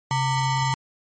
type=ring-modulated tone; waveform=square; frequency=523.3 Hz; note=C5; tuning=in tune; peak=-18 dBFS; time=0.11-0.74 s; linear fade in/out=0 ms; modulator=390 Hz; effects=MP3 32 kbps